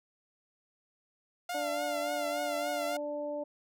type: tone with vibrato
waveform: sawtooth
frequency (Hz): 698.5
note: F5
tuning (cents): 0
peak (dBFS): -30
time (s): 1.49-2.97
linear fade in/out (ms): 5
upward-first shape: triangle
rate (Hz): 3.5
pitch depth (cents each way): 71
type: harmonic tone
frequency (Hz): 293.7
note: D4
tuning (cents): 0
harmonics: 1 / 2 / 3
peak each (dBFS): -41 / -34 / -46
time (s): 1.54-3.44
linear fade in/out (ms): 10
effects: none